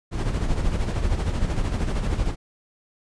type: noise with tremolo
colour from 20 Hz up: brown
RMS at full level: -21 dBFS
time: 0.11-2.36 s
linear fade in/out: 50 ms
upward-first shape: sine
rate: 13 Hz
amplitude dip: 55%
effects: resampled to 22050 Hz